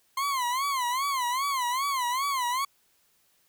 40% pulse tone with vibrato, 1046.5 Hz, C6, in tune, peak -25 dBFS, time 0.17-2.65 s, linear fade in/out 5 ms, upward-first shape sine, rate 2.5 Hz, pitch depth 150 cents each way, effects white hiss -67 dBFS RMS until 3.48 s

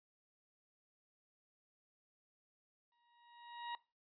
40% pulse tone with exponential growth, 949 Hz, A#5, 31 cents sharp, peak -38 dBFS, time 2.92-3.75 s, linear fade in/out 1 ms, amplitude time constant 180 ms, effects noise-tail reverb RT60 0.3 s tail -20 dB re dry + resampled to 11025 Hz

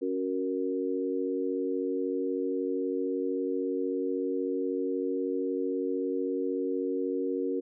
sine chord, F# major, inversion second, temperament equal, 277.2 / 370 / 466.2 Hz, C#4 / F#4 / A#4, 0 / 0 / 0 cents, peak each -32 dBFS, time 0.01-7.61 s, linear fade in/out 20 ms, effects none

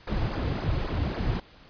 brown noise with flanger, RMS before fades -28 dBFS, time 0.07-1.4 s, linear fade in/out 5 ms, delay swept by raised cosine 0.3 to 5.2 ms, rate 3.7 Hz, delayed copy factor -0.7, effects pink hiss -53 dBFS RMS until 1.69 s + resampled to 11025 Hz

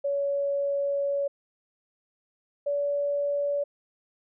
sine tone pair in turn, 563 / 572.5 Hz, C#5 / D5, +27 / -44 cents, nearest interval unison, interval 29 cents, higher second, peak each -24 dBFS, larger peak neither, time 0.04-1.28 / 2.66-3.64 s, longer first, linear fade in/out 10 ms, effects none

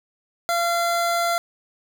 25% pulse tone, 686 Hz, F5, 31 cents flat, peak -16 dBFS, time 0.49-1.38 s, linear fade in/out 0 ms, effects none

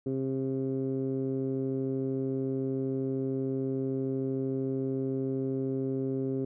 15% pulse tone with low-pass filter, 133.2 Hz, C3, 31 cents sharp, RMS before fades -31 dBFS, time 0.06-6.45 s, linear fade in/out 5 ms, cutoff 360 Hz, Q 2.6, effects none

